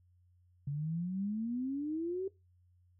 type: exponential sweep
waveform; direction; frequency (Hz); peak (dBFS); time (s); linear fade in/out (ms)
sine; up; 138.59 to 390.3; -33; 0.67-2.28; 5
effects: noise-tail reverb RT60 0.2 s tail -18 dB re dry + added 89 Hz sine -64 dBFS peak until 2.99 s